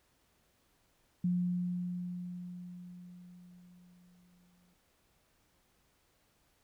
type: tone with exponential decay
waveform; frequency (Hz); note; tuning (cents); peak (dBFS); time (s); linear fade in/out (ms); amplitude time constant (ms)
sine; 178.1; F3; +34; -27; 1.24-4.74; 5; 760
effects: pink hiss -72 dBFS RMS until 6.63 s